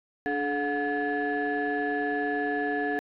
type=tone cluster; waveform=sine; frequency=290.6 / 429 / 724 / 1714 Hz; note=D4 / A4 / F#5 / A6; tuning=-18 / -44 / -38 / -46 cents; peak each=-30 dBFS; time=0.26-2.99 s; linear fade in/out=0 ms; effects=tanh soft clip ceiling -20 dBFS